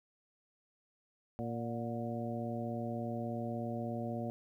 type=harmonic tone with a mistuned harmonic; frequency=116.54 Hz; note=A#2; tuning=in tune; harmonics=1 / 2 / 3 / 4 / 5 / 6; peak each=-41 / -39 / -46 / -47 / -43 / -45 dBFS; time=1.39-4.3 s; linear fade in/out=0 ms; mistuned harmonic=6; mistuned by=+58 cents; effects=12-bit